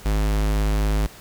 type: tone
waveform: square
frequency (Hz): 52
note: G#1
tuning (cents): +3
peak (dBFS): -19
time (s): 0.05-1.07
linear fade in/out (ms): 10
effects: pink hiss -44 dBFS RMS until 1.2 s